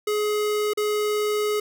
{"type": "tone with dropouts", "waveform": "square", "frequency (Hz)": 420.8, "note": "G#4", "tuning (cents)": 23, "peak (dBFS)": -22, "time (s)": [0.07, 1.6], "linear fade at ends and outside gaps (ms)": 5, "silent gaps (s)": [0.735, 0.773], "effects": []}